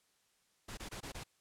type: noise bursts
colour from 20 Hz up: pink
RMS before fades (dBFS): -45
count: 5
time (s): 0.68-1.238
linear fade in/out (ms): 10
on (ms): 94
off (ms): 22
effects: white hiss -74 dBFS RMS until 1.4 s + low-pass 10000 Hz 12 dB/octave